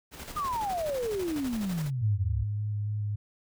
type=noise with tremolo; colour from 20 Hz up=pink; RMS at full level=-40 dBFS; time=0.11-1.91 s; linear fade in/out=50 ms; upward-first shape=square; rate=12 Hz; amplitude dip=50%
type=exponential sweep; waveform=sine; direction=down; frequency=1249 to 64 Hz; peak=-28 dBFS; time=0.36-2.44 s; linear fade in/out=10 ms
type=tone with vibrato; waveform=sine; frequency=104.6 Hz; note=G#2; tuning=13 cents sharp; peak=-28 dBFS; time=2.01-3.16 s; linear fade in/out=10 ms; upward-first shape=square; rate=3.5 Hz; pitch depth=12 cents each way
effects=none